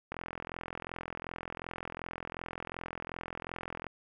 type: click train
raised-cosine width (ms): 0.5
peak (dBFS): -23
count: 161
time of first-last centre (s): 0.12-3.867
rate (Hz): 42.7
effects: none